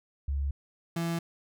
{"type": "tone pair in turn", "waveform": ["sine", "35% pulse"], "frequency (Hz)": [69.8, 167.85], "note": ["C#2", "E3"], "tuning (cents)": [13, 32], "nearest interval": "octave + minor third", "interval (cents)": 1519, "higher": "second", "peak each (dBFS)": -27, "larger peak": "neither", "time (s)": [[0.28, 0.51], [0.96, 1.19]], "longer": "neither", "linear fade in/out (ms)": 5, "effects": []}